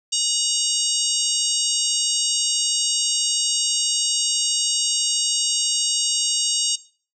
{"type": "harmonic tone with a mistuned harmonic", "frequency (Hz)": 932.3, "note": "A#5", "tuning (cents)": 0, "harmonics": [3, 4, 5, 6, 7, 8, 9], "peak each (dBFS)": [-27, -27, -27, -27, -27, -27, -27], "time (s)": [0.12, 6.76], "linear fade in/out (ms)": 10, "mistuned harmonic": 3, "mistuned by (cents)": 58, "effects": ["noise-tail reverb RT60 0.4 s tail -18 dB re dry"]}